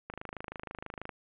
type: click train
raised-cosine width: 0.5 ms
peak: -24 dBFS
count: 27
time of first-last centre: 0.1-1.092 s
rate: 26.2 Hz
effects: resampled to 8000 Hz + 9-bit